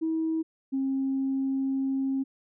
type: tone pair in turn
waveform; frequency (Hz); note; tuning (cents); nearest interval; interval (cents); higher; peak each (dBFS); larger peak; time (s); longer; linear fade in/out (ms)
sine; 321.6 / 268.7; E4 / C4; -43 / +46; minor third; 311; first; -24 / -24; neither; 0.01-0.43 / 0.72-2.24; second; 20
effects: tanh soft clip ceiling -20 dBFS